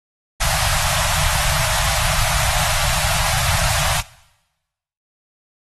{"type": "band-stop noise", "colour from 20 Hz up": "pink", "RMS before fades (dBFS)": -19, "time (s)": [0.4, 4.01], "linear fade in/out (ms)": 10, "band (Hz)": [160, 600], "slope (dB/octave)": 96, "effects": ["noise-tail reverb RT60 1.0 s tail -21 dB re dry", "AAC 32 kbps"]}